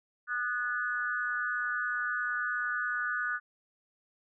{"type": "tone with amplitude modulation", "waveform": "sine", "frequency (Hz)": 1473, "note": "F#6", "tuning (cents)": -8, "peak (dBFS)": -25, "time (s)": [0.27, 3.4], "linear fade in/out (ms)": 50, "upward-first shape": "sine", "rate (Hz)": 249, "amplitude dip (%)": 100, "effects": []}